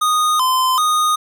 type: tone with vibrato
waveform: square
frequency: 1128 Hz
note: C#6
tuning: 30 cents sharp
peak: -14 dBFS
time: 0.01-1.16 s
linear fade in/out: 10 ms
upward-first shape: square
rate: 1.3 Hz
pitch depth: 160 cents each way
effects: none